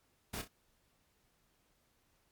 pink noise with echo, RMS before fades -41 dBFS, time 0.33-0.42 s, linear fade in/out 10 ms, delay 31 ms, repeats 2, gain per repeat -9 dB, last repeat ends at 0.482 s, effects pink hiss -74 dBFS RMS until 2.31 s + MP3 96 kbps

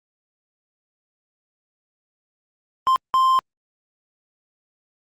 triangle tone bursts at uneven times, 1046.5 Hz, C6, in tune, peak -12 dBFS, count 2, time 2.87-2.96 / 3.14-3.39 s, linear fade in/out 0 ms, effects Opus 48 kbps

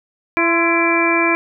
harmonic tone with a mistuned harmonic, 335.1 Hz, E4, 29 cents sharp, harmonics 1 / 2 / 3 / 4 / 5 / 6 / 7, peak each -18 / -23 / -20 / -26 / -24 / -28 / -17 dBFS, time 0.37-1.35 s, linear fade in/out 0 ms, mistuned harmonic 3, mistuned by +44 cents, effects none

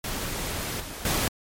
pink noise with level steps, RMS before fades -31 / -37 / -25 dBFS, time 0.04-1.28 s, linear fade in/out 2 ms, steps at 0.8 / 1.05 s, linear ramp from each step 2 ms, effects MP3 64 kbps

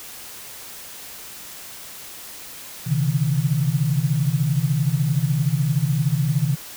sine tone cluster, 129.7 / 143.1 / 159.9 Hz, C3 / D3 / D#3, -15 / -45 / +48 cents, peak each -22 dBFS, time 2.86-6.56 s, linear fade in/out 20 ms, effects white hiss -38 dBFS RMS until 6.76 s

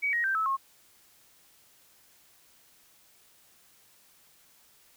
sine tone with pitch steps, 2267 / 1884.4 / 1566.4 / 1302 / 1082.3 Hz, C#7 / A#6 / G6 / E6 / C#6, +38 / +18 / -2 / -22 / -42 cents, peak -25 dBFS, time 0.02-0.57 s, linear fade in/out 20 ms, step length 110 ms, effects white hiss -61 dBFS RMS until 4.96 s

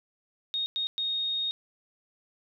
sine tone bursts at uneven times, 3719 Hz, A#7, 5 cents flat, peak -27 dBFS, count 3, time 0.54-0.66 / 0.76-0.87 / 0.98-1.51 s, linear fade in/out 0 ms, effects none

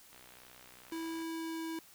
click train, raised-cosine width 0.3 ms, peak -39 dBFS, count 69, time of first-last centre 0.13-1.22 s, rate 62.4 Hz
square tone with pitch glide, 327.3 to 325.4 Hz, E4 to E4, -12 to -22 cents, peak -38 dBFS, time 0.92-1.79 s, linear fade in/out 2 ms, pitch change -10 cents, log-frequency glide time 1.21-1.66 s
effects white hiss -59 dBFS RMS until 1.94 s

